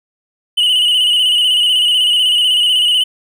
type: tone with vibrato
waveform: triangle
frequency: 2960 Hz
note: F#7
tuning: in tune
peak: -8 dBFS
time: 0.57-3.04 s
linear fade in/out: 10 ms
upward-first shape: square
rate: 16 Hz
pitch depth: 45 cents each way
effects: none